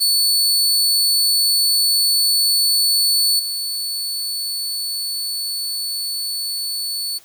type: tone with level steps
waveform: sawtooth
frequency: 4451 Hz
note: C#8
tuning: 6 cents sharp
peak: -11 / -19 dBFS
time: 0-7.19 s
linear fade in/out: 20 ms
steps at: 3.39 s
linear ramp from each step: 5 ms
effects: white hiss -49 dBFS RMS until 7.24 s